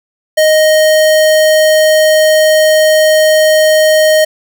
square tone, 622.3 Hz, D#5, in tune, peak -6 dBFS, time 0.37-4.25 s, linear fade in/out 10 ms, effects none

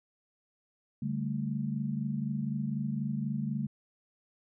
sine chord, D suspended fourth, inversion none, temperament equal with one note detuned, 143.48 / 196 / 220 Hz, D3 / G3 / A3, -40 / 0 / 0 cents, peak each -34 / -36 / -34 dBFS, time 1.02-3.67 s, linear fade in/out 5 ms, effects none

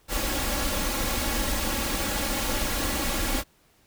pink noise with comb filter, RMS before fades -27 dBFS, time 0.08-3.44 s, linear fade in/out 50 ms, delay 3.6 ms, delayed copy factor +0.7, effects pink hiss -62 dBFS RMS until 3.86 s

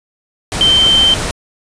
sine tone in noise, 3114 Hz, G7, 12 cents flat, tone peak -7 dBFS, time 0.61-1.14 s, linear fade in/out 0 ms, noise pink, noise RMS -19 dBFS, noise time 0.52-1.31 s, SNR +9 dB, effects resampled to 22050 Hz

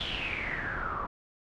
pink noise with low-pass filter sweep, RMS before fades -34 dBFS, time 0-1.07 s, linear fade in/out 10 ms, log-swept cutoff 3400 to 1100 Hz, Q 9.4, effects none

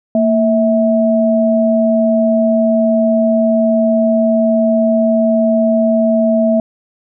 sine tone pair together, 228.8 / 650 Hz, A#3 / E5, -32 / -24 cents, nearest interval octave + tritone, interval 1808 cents, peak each -12 dBFS, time 0.15-6.6 s, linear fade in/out 2 ms, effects none

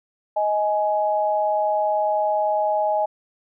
sine tone pair together, 627 / 836.9 Hz, D#5 / G#5, +13 / +13 cents, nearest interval perfect fourth, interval 500 cents, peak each -21 dBFS, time 0.36-3.06 s, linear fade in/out 10 ms, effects none

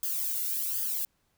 violet noise with flanger, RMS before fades -31 dBFS, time 0.03-1.05 s, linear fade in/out 0 ms, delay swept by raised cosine 0.62 to 1.43 ms, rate 1.3 Hz, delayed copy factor +0.9, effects pink hiss -73 dBFS RMS until 1.37 s

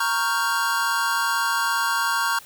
square chord, G half-diminished seventh, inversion first, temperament equal, 932.3 / 1108.7 / 1396.9 / 1568 Hz, Bb5 / Db6 / F6 / G6, 0 / 0 / 0 / 0 cents, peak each -27 dBFS, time 0-2.39 s, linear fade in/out 5 ms, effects white hiss -46 dBFS RMS until 2.45 s

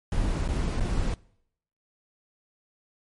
brown noise with dropouts, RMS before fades -26 dBFS, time 0.12-1.14 s, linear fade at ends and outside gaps 1 ms, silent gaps 0.478-0.488 / 0.798-0.806 s, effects noise-tail reverb RT60 0.7 s tail -23 dB re dry + MP3 48 kbps

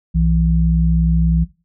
sine tone pair together, 61.9 / 165.25 Hz, B1 / E3, +5 / +5 cents, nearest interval octave + perfect fourth, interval 1700 cents, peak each -15 dBFS, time 0.14-1.45 s, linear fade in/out 20 ms, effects noise-tail reverb RT60 0.3 s tail -17 dB re dry

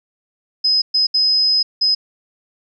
sine tone bursts at uneven times, 5060 Hz, D#8, 28 cents sharp, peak -12 dBFS, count 4, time 0.64-0.82 / 0.94-1.07 / 1.14-1.63 / 1.81-1.95 s, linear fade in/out 10 ms, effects none

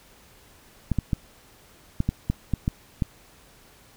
clicks, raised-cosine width 5 ms, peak -10 dBFS, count 9, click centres 0.917 / 0.987 / 1.132 / 2.004 / 2.09 / 2.3 / 2.537 / 2.679 / 3.022 s, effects pink hiss -54 dBFS RMS until 3.96 s

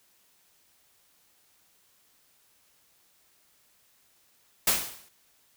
white noise with exponential decay, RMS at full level -20 dBFS, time 4.67-5.09 s, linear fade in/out 5 ms, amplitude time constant 90 ms, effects white hiss -65 dBFS RMS until 5.56 s

